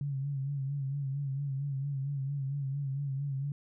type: tone with vibrato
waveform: sine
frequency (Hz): 138.59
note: C#3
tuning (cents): 0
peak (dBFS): -31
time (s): 0.01-3.52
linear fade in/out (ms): 2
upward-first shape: sine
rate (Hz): 4.4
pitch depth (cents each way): 61
effects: none